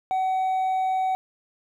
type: tone with hard clipping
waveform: sine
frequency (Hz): 754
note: F#5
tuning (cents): +32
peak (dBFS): -22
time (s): 0.11-1.15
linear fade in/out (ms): 0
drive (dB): 2
effects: none